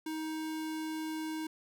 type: tone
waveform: square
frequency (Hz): 314.9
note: D#4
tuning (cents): +21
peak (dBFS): -36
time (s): 0.06-1.47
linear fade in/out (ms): 5
effects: none